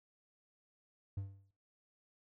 triangle tone with exponential decay, 98 Hz, G2, in tune, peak -33 dBFS, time 1.17-1.51 s, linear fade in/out 5 ms, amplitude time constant 73 ms, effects noise-tail reverb RT60 0.4 s tail -20 dB re dry

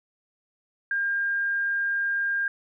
sine tone, 1606 Hz, G6, 41 cents sharp, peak -23 dBFS, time 0.91-2.48 s, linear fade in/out 2 ms, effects none

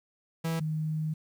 45% pulse / sine tone pair in turn, 163.6 / 155.9 Hz, E3 / D#3, -13 / +4 cents, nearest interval minor second, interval 83 cents, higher first, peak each -28 dBFS, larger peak neither, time 0.44-0.6 / 0.6-1.14 s, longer second, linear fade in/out 10 ms, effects 10-bit

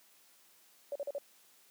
sine tone bursts, 568 Hz, C#5, 42 cents sharp, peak -34 dBFS, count 4, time 0.92-1.183 s, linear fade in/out 2 ms, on 35 ms, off 41 ms, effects white hiss -64 dBFS RMS until 1.7 s + high-pass 200 Hz 12 dB/octave

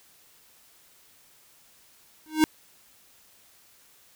square tone with exponential growth, 311.5 Hz, D#4, 2 cents sharp, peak -13 dBFS, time 2.26-2.44 s, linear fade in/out 0 ms, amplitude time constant 37 ms, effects white hiss -58 dBFS RMS until 4.15 s

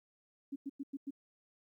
sine tone bursts, 277.2 Hz, C#4, in tune, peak -37 dBFS, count 5, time 0.52-1.108 s, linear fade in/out 10 ms, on 40 ms, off 97 ms, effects 13-bit

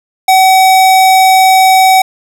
square tone, 757 Hz, F#5, 39 cents sharp, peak -4 dBFS, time 0.28-2.02 s, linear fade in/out 5 ms, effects none

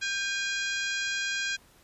harmonic tone with a mistuned harmonic, 818 Hz, G#5, 26 cents flat, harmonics 2 / 3 / 4 / 5 / 6 / 7 / 8 / 9, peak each -31 / -35 / -37 / -39 / -41 / -42 / -43 / -44 dBFS, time 0.01-1.57 s, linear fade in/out 20 ms, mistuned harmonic 2, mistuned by -57 cents, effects pink hiss -59 dBFS RMS until 1.83 s + resampled to 32000 Hz

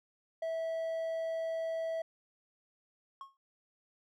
triangle tone, 653 Hz, E5, 17 cents flat, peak -31 dBFS, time 0.42-2.02 s, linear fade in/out 5 ms
triangle tone with exponential decay, 1088 Hz, C#6, 33 cents flat, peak -38 dBFS, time 3.21-3.37 s, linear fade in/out 1 ms, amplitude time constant 34 ms
effects none

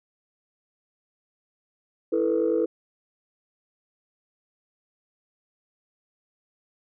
sine chord, E suspended fourth, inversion none, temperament equal with one note detuned, 329.6 / 440 / 489.9 Hz, E4 / A4 / B4, 0 / 0 / -14 cents, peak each -24 dBFS, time 2.12-2.66 s, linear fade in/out 10 ms, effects tanh soft clip ceiling -14 dBFS

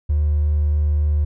triangle tone with hard clipping, 74.7 Hz, D2, 30 cents sharp, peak -15 dBFS, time 0.09-1.25 s, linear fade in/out 10 ms, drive 3 dB, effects none

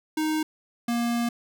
square tone pair in turn, 311.1 / 236.3 Hz, D#4 / A#3, 0 / +24 cents, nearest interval perfect fourth, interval 476 cents, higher first, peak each -24 dBFS, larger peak neither, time 0.17-0.43 / 0.88-1.29 s, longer second, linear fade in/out 5 ms, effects none

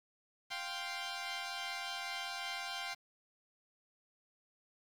10% pulse chord, F suspended second, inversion none, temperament equal, 698.5 / 784 / 1046.5 Hz, F5 / G5 / C6, 0 / 0 / 0 cents, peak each -36 / -34 / -37 dBFS, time 0.5-2.95 s, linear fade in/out 20 ms, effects low-pass 8000 Hz 12 dB/octave + 10-bit

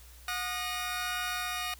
20% pulse tone cluster, 726 / 1225 / 1453 / 1875 Hz, F#5 / D#6 / F#6 / A#6, -33 / -27 / -32 / +10 cents, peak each -33 / -31 / -35 / -34 dBFS, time 0.28-1.74 s, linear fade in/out 2 ms, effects added 61 Hz sine -51 dBFS peak until 1.79 s + white hiss -56 dBFS RMS until 1.79 s

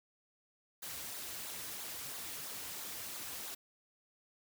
white noise with flanger, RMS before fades -44 dBFS, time 0.82-3.55 s, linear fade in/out 10 ms, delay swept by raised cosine 0.35 to 5.45 ms, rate 3 Hz, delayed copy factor -0.55, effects none

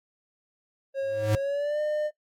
triangle tone with pitch glide, 544 to 603.6 Hz, C#5 to D5, -33 to +47 cents, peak -23 dBFS, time 0.94-2.11 s, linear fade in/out 50 ms, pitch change +180 cents, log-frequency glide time 1.36-1.8 s
square tone with exponential growth, 105.7 Hz, G#2, 31 cents sharp, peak -20 dBFS, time 1.02-1.35 s, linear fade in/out 0 ms, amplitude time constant 70 ms
effects noise-tail reverb RT60 0.1 s tail -17 dB re dry + AAC 64 kbps

